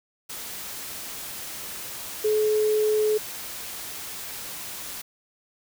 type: tone in noise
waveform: sine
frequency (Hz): 428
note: A4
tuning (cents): -48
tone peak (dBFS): -19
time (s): 2.24-3.18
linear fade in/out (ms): 10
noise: white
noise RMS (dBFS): -36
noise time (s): 0.29-5.02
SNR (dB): +14
effects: none